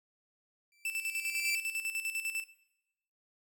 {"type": "tone with exponential growth", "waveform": "sawtooth", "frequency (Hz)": 2336, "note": "D7", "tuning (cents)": -10, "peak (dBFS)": -25, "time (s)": [0.72, 1.55], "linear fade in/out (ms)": 1, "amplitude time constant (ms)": 180}
{"type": "tone with tremolo", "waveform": "45% pulse", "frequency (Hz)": 2651, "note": "E7", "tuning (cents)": 9, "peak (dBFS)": -32, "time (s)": [0.85, 2.44], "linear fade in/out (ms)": 2, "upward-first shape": "square", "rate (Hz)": 10, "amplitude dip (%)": 65}
{"effects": ["noise-tail reverb RT60 0.9 s tail -18 dB re dry"]}